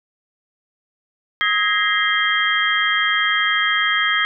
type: tone cluster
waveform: sine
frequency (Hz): 1271 / 1647 / 1884 / 2078 / 3210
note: D#6 / G#6 / A#6 / C7 / G7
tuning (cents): +36 / -15 / +18 / -12 / +40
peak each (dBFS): -22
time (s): 1.41-4.25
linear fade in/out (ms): 0
effects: none